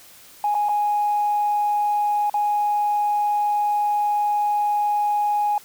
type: tone with dropouts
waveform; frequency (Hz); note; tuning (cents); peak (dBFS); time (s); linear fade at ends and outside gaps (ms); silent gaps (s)
sine; 830; G#5; -1; -17; 0.44-5.58; 2; 0.544-0.55 / 0.687-0.692 / 2.298-2.341
effects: tanh soft clip ceiling -13 dBFS + white hiss -47 dBFS RMS until 5.64 s

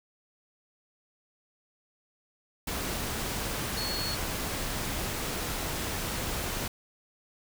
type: tone in noise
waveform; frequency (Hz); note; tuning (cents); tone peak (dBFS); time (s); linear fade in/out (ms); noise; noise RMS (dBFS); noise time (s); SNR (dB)
sine; 4352; C#8; -33; -33; 3.77-4.15; 5; pink; -33; 2.67-6.68; -3
effects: none

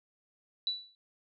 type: tone with exponential decay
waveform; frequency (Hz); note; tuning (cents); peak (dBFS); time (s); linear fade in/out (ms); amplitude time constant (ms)
sine; 3951; B7; 0; -26; 0.67-0.95; 1; 60
effects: none

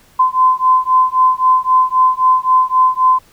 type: beating tone pair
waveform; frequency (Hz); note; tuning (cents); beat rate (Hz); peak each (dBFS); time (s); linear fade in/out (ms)
sine; 1025 / 1028.8; C6 / C6; -36 / -30; 3.8; -12; 0.19-3.19; 10
effects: pink hiss -49 dBFS RMS until 3.32 s

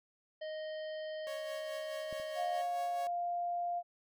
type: harmonic tone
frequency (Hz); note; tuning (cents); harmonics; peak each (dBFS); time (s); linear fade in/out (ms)
622.3; D#5; 0; 1 / 3 / 5 / 7 / 8; -39 / -51 / -53 / -60 / -63; 0.41-2.62; 10
type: tone with tremolo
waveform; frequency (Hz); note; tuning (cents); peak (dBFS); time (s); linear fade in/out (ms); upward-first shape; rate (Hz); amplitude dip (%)
sawtooth; 554.4; C#5; 0; -39; 1.27-3.07; 0; sine; 4.7; 50
type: clicks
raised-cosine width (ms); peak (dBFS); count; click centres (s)
3; -37 / -44; 2; 2.127 / 2.199
type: tone with pitch glide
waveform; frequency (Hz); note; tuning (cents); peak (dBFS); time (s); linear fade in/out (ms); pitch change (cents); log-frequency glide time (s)
sine; 707 to 699.3; F5 to F5; +21 to +2; -33; 2.35-3.83; 50; -19; 2.52-3.15
effects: none

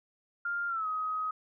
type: tone with pitch glide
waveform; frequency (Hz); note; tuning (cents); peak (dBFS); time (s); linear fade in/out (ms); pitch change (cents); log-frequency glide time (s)
sine; 1400 to 1261.8; F6 to D#6; +4 to +24; -30; 0.45-1.31; 5; -180; 0.68-0.87
effects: none

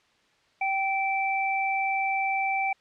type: tone pair together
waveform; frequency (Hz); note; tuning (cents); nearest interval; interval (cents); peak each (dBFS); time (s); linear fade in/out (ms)
sine; 777 / 2331; G5 / D7; -16 / -14; octave + perfect fifth; 1902; -26 / -27; 0.61-2.73; 5
effects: white hiss -64 dBFS RMS until 2.8 s + low-pass 4000 Hz 12 dB/octave

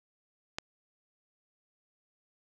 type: click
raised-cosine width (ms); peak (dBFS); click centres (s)
0.2; -16; 0.585
effects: none

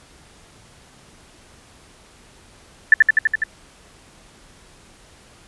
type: tone with echo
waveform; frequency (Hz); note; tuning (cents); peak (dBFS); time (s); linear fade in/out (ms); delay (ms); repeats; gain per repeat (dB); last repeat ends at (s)
sine; 1760; A6; 0; -4; 2.92-2.94; 2; 83; 6; -2; 3.438
effects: pink hiss -49 dBFS RMS until 5.47 s + resampled to 24000 Hz

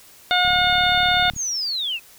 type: harmonic tone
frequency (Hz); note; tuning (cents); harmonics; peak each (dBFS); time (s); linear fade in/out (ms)
721; F#5; -45; 1 / 2 / 3 / 4 / 5 / 6; -20 / -21 / -25 / -28 / -20 / -33; 0.31-1.3; 0
type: click train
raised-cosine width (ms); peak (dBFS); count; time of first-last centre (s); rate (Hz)
5; -24; 34; 0.45-1.364; 36.1
type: linear sweep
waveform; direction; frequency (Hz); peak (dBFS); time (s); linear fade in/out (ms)
sine; down; 6780 to 2489; -22; 1.35-2; 50
effects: white hiss -48 dBFS RMS until 2.18 s

